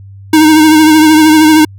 square tone with vibrato, 311.1 Hz, D#4, in tune, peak -3 dBFS, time 0.33-1.65 s, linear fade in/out 5 ms, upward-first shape triangle, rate 13 Hz, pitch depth 47 cents each way, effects added 98 Hz sine -29 dBFS peak until 1.78 s

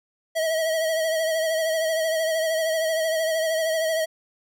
square tone with vibrato, 642 Hz, E5, 46 cents flat, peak -22 dBFS, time 0.35-4.06 s, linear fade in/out 20 ms, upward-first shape sine, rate 13 Hz, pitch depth 41 cents each way, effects none

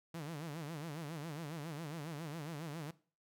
sawtooth tone with vibrato, 155.56 Hz, D#3, in tune, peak -38 dBFS, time 0.14-2.91 s, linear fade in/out 5 ms, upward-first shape sine, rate 7.3 Hz, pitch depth 160 cents each way, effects noise-tail reverb RT60 0.4 s tail -19 dB re dry

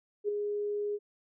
sine tone with ADSR envelope, 413.3 Hz, G#4, 8 cents flat, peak -25 dBFS, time 0.24-0.99 s, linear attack 46 ms, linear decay 6 ms, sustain -5 dB, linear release 42 ms, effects none

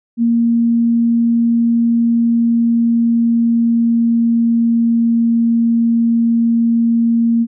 sine tone with pitch glide, 233.1 to 231.6 Hz, A#3 to A#3, 0 to -11 cents, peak -10 dBFS, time 0.17-7.47 s, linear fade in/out 50 ms, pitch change -11 cents, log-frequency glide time 1.98-5.22 s, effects none

